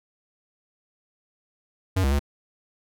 square tone with pitch steps, 94.1 / 68.1 / 71.3 Hz, F#2 / C#2 / C#2, +30 / -30 / +49 cents, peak -20 dBFS, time 1.96-2.194 s, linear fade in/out 10 ms, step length 78 ms, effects none

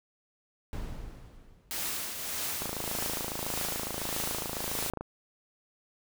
brown noise with exponential decay, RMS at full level -34 dBFS, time 0.73-2.21 s, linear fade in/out 0 ms, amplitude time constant 320 ms
white noise with tremolo, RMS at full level -33 dBFS, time 1.71-4.9 s, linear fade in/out 0 ms, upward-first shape triangle, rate 1.7 Hz, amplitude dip 50%
click train, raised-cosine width 1 ms, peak -21 dBFS, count 66, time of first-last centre 2.62-5.01 s, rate 27.2 Hz
effects none

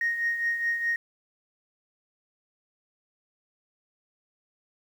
sine tone with tremolo, 1864.7 Hz, A#6, in tune, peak -21 dBFS, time 0.01-0.96 s, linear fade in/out 2 ms, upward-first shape triangle, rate 4.8 Hz, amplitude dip 65%, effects tanh soft clip ceiling -19 dBFS + 9-bit

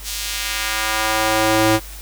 square tone with high-pass filter sweep, 109.3 Hz, A2, 11 cents flat, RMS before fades -19 dBFS, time 0.03-1.8 s, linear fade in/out 50 ms, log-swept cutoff 4900 to 250 Hz, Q 0.83, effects added 50 Hz sine -34 dBFS peak until 2.01 s + white hiss -38 dBFS RMS until 2.01 s

